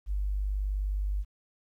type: tone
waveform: sine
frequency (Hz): 49.62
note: G1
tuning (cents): +22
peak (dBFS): -27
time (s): 0.06-1.25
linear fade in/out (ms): 50
effects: 11-bit